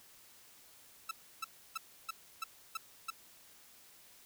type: tone bursts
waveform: sawtooth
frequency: 1318.5 Hz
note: E6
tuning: in tune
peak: -32 dBFS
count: 7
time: 1.09-3.104 s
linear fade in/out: 5 ms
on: 22 ms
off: 310 ms
effects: white hiss -60 dBFS RMS until 4.25 s